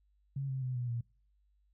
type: tone with pitch steps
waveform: sine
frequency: 137.4 / 132.34 / 127.46 / 122.76 / 118.24 Hz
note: C#3 / C3 / C3 / B2 / A#2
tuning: -15 / +20 / -45 / -10 / +25 cents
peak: -33 dBFS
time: 0.36-1.01 s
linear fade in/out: 5 ms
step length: 130 ms
effects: noise-tail reverb RT60 0.4 s tail -23 dB re dry + added 50 Hz sine -68 dBFS peak until 1.73 s